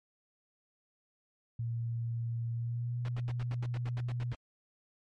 sine tone with pitch glide, 116.54 to 121.14 Hz, A#2 to B2, 0 to -33 cents, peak -32 dBFS, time 1.59-4.33 s, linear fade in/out 5 ms, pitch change +67 cents, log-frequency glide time 2.53-2.99 s
pink noise bursts, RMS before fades -44 dBFS, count 12, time 3.05-4.349 s, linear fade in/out 0 ms, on 34 ms, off 81 ms
effects low-pass 3000 Hz 12 dB/octave + MP3 64 kbps

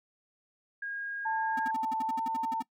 sine tone, 1630 Hz, G#6, 33 cents flat, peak -34 dBFS, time 0.82-1.71 s, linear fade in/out 5 ms
sine tone with pitch glide, 885 to 898.4 Hz, A5 to A5, +10 to +36 cents, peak -29 dBFS, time 1.25-2.62 s, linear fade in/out 10 ms, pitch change +26 cents, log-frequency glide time 2.06-2.21 s
square tone bursts, 256.6 Hz, C4, 34 cents flat, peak -37 dBFS, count 13, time 1.57-2.626 s, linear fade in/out 5 ms, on 24 ms, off 62 ms
effects noise-tail reverb RT60 0.1 s tail -21 dB re dry

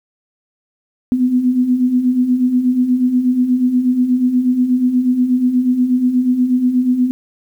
sine beating tone pair, 244.5 / 252.8 Hz, B3 / B3, -17 / +41 cents, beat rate 8.3 Hz, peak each -19 / -12 dBFS, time 1.12-7.11 s, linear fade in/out 0 ms, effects 8-bit

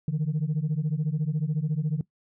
sine beating tone pair, 146.83 / 160.83 Hz, D3 / E3, 0 / -42 cents, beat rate 14 Hz, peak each -25 / -26 dBFS, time 0.08-2.01 s, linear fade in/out 2 ms, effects noise-tail reverb RT60 0.1 s tail -20 dB re dry + tanh soft clip ceiling -20 dBFS

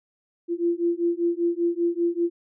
sine beating tone pair, 340.3 / 345.4 Hz, F4 / F4, -45 / -19 cents, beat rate 5.1 Hz, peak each -24 dBFS, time 0.48-2.3 s, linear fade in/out 50 ms, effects none

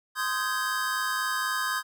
square chord, Ab major seventh, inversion first, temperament just, 1038.3 / 1245.9 / 1557.4 / 1661.2 Hz, C6 / Eb6 / G6 / Ab6, -14 / +2 / -12 / 0 cents, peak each -33 dBFS, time 0.15-1.83 s, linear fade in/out 50 ms, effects none

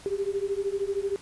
sine beating tone pair, 390 / 403 Hz, G4 / G4, -9 / +48 cents, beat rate 13 Hz, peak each -29 dBFS, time 0.06-1.16 s, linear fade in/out 0 ms, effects pink hiss -49 dBFS RMS until 1.21 s + resampled to 24000 Hz

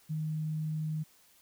sine tone, 155.56 Hz, D#3, in tune, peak -31 dBFS, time 0.09-1.04 s, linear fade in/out 20 ms, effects white hiss -63 dBFS RMS until 1.41 s

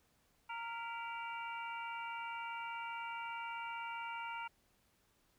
harmonic tone with a mistuned harmonic, 463.8 Hz, A#4, 9 cents flat, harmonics 2 / 3 / 4 / 5 / 6, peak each -43 / -47 / -59 / -49 / -51 dBFS, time 0.49-4.48 s, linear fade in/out 10 ms, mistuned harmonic 4, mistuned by +110 cents, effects pink hiss -74 dBFS RMS until 5.38 s

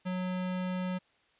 square tone, 183.3 Hz, F#3, 16 cents flat, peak -32 dBFS, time 0.05-0.99 s, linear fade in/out 20 ms, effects white hiss -68 dBFS RMS until 1.39 s + resampled to 8000 Hz

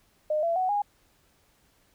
sine tone with pitch steps, 611 / 674 / 743.6 / 820.3 Hz, D#5 / E5 / F#5 / G#5, -32 / +38 / +8 / -22 cents, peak -23 dBFS, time 0.3-0.82 s, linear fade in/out 5 ms, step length 130 ms, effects pink hiss -65 dBFS RMS until 1.94 s

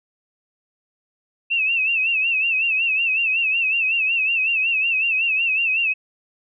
sine tone with vibrato, 2648 Hz, E7, 7 cents sharp, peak -17 dBFS, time 1.5-5.94 s, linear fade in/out 20 ms, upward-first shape sine, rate 5.4 Hz, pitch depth 89 cents each way, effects none

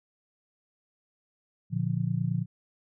sine chord, Bb major, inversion none, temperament just, 116.54 / 145.68 / 174.81 Hz, Bb2 / D3 / F3, 0 / -14 / +2 cents, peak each -30 dBFS, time 1.7-2.46 s, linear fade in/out 50 ms, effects none

